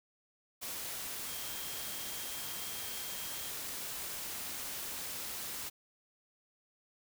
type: tone in noise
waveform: sine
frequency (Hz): 3220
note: G7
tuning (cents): +46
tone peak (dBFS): -50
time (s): 1.26-3.51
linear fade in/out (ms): 20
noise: white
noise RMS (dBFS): -41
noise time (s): 0.61-5.7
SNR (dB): -12
effects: none